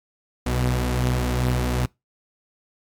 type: tone pair together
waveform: sawtooth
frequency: 62.96 / 123.47 Hz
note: B1 / B2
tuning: +34 / 0 cents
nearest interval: octave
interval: 1166 cents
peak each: -19 dBFS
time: 0.46-1.86 s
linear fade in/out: 5 ms
effects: noise-tail reverb RT60 0.2 s tail -23 dB re dry + MP3 96 kbps